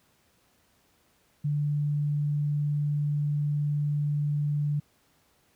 sine tone, 146.83 Hz, D3, in tune, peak -24 dBFS, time 1.44-4.8 s, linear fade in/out 10 ms, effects pink hiss -66 dBFS RMS until 5.55 s + high-pass 60 Hz 12 dB/octave

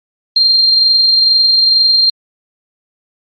sine tone with amplitude modulation, 4186 Hz, C8, in tune, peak -5 dBFS, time 0.36-2.1 s, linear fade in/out 5 ms, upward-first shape sine, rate 22.2 Hz, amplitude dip 30%, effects MP3 32 kbps

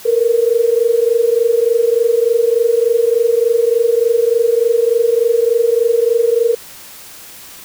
sine tone pair together, 454.9 / 478.3 Hz, A#4 / A#4, -42 / +44 cents, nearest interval minor second, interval 86 cents, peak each -13 dBFS, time 0.05-6.55 s, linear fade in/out 10 ms, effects white hiss -36 dBFS RMS until 7.64 s

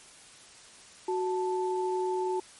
sine tone pair together, 369.7 / 880 Hz, F#4 / A5, -1 / 0 cents, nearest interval octave + minor third, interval 1501 cents, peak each -28 / -32 dBFS, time 1.08-2.4 s, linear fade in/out 5 ms, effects white hiss -52 dBFS RMS until 2.59 s + MP3 48 kbps

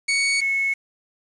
sawtooth / sine tone pair in turn, 2229 / 2195 Hz, C#7 / C#7, +9 / -18 cents, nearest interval unison, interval 27 cents, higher first, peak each -15 / -19 dBFS, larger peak first, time 0.08-0.41 / 0.41-0.74 s, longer neither, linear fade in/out 10 ms, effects resampled to 22050 Hz + 7-bit

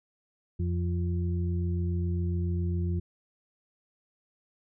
harmonic tone, 87.31 Hz, F2, in tune, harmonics 1 / 2 / 4, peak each -27 / -33 / -39 dBFS, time 0.59-3 s, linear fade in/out 10 ms, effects none

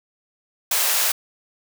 white high-pass noise, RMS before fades -20 dBFS, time 0.71-1.12 s, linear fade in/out 5 ms, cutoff 510 Hz, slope 24 dB/octave, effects none

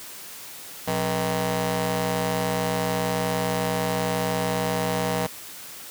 15% pulse ring-modulated tone, 151 Hz, D3, 48 cents sharp, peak -13 dBFS, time 0.87-5.27 s, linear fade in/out 10 ms, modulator 332 Hz, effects white hiss -40 dBFS RMS until 5.9 s + high-pass 80 Hz 12 dB/octave

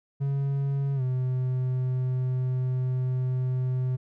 triangle tone with pitch glide, 138.7 to 127.93 Hz, C#3 to C3, +1 to -39 cents, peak -22 dBFS, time 0.2-3.97 s, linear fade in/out 20 ms, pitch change -140 cents, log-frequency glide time 0.95-1.02 s, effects none

